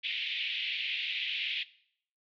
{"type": "band-pass noise", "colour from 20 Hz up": "white", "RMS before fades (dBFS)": -34, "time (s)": [0.03, 1.64], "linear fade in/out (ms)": 20, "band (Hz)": [2200, 3500], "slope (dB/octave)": 48, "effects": ["noise-tail reverb RT60 0.6 s tail -18 dB re dry", "MP3 64 kbps"]}